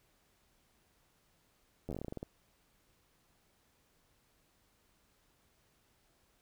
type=slowing click train; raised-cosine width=2 ms; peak=-27 dBFS; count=13; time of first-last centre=1.89-2.229 s; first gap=11 ms; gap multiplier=1.16; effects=pink hiss -72 dBFS RMS until 6.41 s